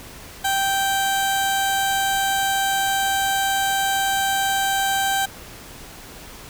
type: tone with notch filter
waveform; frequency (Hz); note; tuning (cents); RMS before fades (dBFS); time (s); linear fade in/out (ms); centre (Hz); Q
15% pulse; 782; G5; -4; -21; 0.44-5.26; 10; 2200; 1.7
effects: pink hiss -40 dBFS RMS until 6.49 s